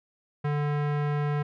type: tone with low-pass filter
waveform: square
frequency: 146.83 Hz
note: D3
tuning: in tune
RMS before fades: -27 dBFS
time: 0.44-1.43 s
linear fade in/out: 10 ms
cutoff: 1800 Hz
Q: 1.1
effects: none